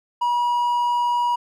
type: tone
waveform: triangle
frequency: 964 Hz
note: B5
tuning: 42 cents flat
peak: -16 dBFS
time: 0.21-1.36 s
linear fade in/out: 10 ms
effects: none